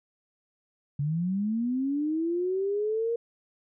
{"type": "linear sweep", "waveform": "sine", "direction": "up", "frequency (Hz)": [138.59, 471.5], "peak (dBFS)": -25, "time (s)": [0.99, 3.16], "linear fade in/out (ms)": 5, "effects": []}